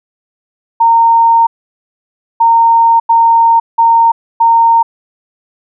sine tone bursts at uneven times, 920 Hz, A#5, 23 cents flat, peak -4 dBFS, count 5, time 0.8-1.47 / 2.4-3 / 3.09-3.6 / 3.78-4.12 / 4.4-4.83 s, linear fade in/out 10 ms, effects none

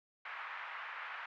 pink band-pass noise, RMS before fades -45 dBFS, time 0.25-1.26 s, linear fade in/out 5 ms, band 980 to 2300 Hz, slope 24 dB/octave, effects none

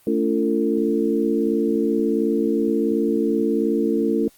sine tone cluster, 220.8 / 283.6 / 342.2 / 449.8 Hz, A3 / C#4 / F4 / A4, +6 / +40 / -35 / +38 cents, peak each -23 dBFS, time 0.07-4.28 s, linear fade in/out 2 ms, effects white hiss -55 dBFS RMS until 4.37 s + Opus 32 kbps

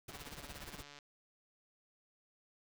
pink noise with tremolo, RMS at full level -46 dBFS, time 0.08-0.83 s, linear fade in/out 5 ms, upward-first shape triangle, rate 17 Hz, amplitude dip 95%
click train, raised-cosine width 0.2 ms, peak -36 dBFS, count 126, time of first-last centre 0.12-0.988 s, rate 144 Hz
effects none

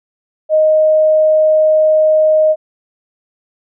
sine tone, 622.3 Hz, D#5, in tune, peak -7 dBFS, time 0.49-2.56 s, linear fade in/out 50 ms, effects none

